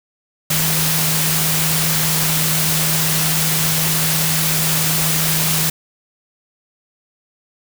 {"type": "tone in noise", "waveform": "sine", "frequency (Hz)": 158.3, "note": "D#3", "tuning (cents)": 30, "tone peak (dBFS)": -21, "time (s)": [0.5, 5.7], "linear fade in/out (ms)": 5, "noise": "white", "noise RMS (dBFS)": -18, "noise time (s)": [0.5, 5.7], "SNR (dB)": -6, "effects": []}